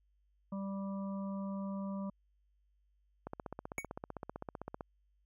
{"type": "harmonic tone", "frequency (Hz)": 196, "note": "G3", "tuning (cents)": 0, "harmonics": [1, 3, 5, 6], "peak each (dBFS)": [-37, -47, -51, -53], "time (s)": [0.52, 2.1], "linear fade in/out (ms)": 5}
{"type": "click train", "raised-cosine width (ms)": 1, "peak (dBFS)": -27, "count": 25, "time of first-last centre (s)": [3.27, 4.808], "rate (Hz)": 15.6}
{"type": "tone with exponential decay", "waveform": "square", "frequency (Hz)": 2234, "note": "C#7", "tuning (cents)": 13, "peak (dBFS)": -33, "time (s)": [3.78, 3.86], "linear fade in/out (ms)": 1, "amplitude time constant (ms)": 17}
{"effects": ["added 50 Hz sine -70 dBFS peak until 5.25 s"]}